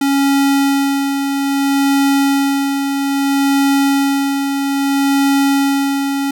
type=tone with tremolo; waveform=square; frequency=277.2 Hz; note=C#4; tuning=in tune; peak=-11 dBFS; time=0.01-6.31 s; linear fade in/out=5 ms; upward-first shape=sine; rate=0.61 Hz; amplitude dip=45%; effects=none